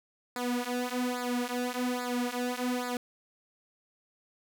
sawtooth tone with flanger, 246.8 Hz, B3, 1 cent flat, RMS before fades -32 dBFS, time 0.36-2.97 s, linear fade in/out 2 ms, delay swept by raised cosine 0.33 to 5.03 ms, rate 1.2 Hz, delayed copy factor -0.9, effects none

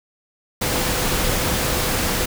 sine tone in noise, 502 Hz, B4, 28 cents sharp, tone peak -31 dBFS, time 0.61-2.26 s, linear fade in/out 10 ms, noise pink, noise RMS -21 dBFS, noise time 0.61-2.26 s, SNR -13 dB, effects none

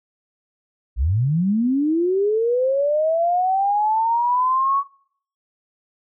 sine linear sweep, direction up, 51.91 to 1125 Hz, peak -16 dBFS, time 0.96-4.84 s, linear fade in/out 50 ms, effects noise-tail reverb RT60 0.6 s tail -23 dB re dry

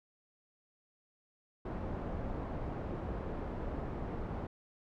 pink low-pass noise, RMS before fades -39 dBFS, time 1.65-4.47 s, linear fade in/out 5 ms, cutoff 840 Hz, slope 12 dB/octave, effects none

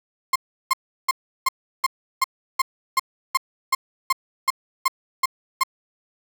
35% pulse tone bursts, 1059 Hz, C6, 21 cents sharp, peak -14 dBFS, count 15, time 0.33-5.635 s, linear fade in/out 5 ms, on 27 ms, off 350 ms, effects 7-bit

